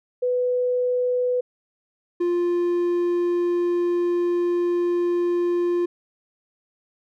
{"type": "tone pair in turn", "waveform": ["sine", "triangle"], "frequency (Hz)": [496.7, 349.6], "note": ["B4", "F4"], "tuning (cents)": [10, 2], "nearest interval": "tritone", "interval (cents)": 608, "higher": "first", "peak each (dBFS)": [-19, -17], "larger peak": "second", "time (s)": [[0.22, 1.41], [2.2, 5.86]], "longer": "second", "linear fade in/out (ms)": 10, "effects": []}